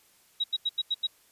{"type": "tone bursts", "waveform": "sine", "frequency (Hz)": 3836, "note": "A#7", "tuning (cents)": 49, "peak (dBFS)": -24, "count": 6, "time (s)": [0.4, 1.071], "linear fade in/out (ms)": 10, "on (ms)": 41, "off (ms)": 85, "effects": ["white hiss -62 dBFS RMS until 1.31 s", "resampled to 32000 Hz"]}